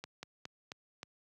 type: slowing click train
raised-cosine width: 0.2 ms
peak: -25 dBFS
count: 5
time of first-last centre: 0.04-1.031 s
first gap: 190 ms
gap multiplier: 1.18
effects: high-pass 100 Hz 12 dB/octave